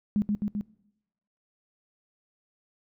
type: tone with echo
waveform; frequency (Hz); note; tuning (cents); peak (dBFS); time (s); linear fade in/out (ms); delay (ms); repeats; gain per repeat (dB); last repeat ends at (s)
sine; 207.7; G#3; 0; -21; 0.16-0.22; 0; 130; 3; -2; 0.61
effects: noise-tail reverb RT60 0.9 s tail -22 dB re dry